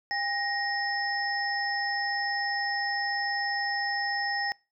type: tone cluster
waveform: sine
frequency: 804 / 1877 / 5250 Hz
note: G5 / A#6 / E8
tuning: +44 / +11 / -8 cents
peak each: -32 / -30 / -34 dBFS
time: 0.11-4.52 s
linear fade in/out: 0 ms
effects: noise-tail reverb RT60 0.3 s tail -25 dB re dry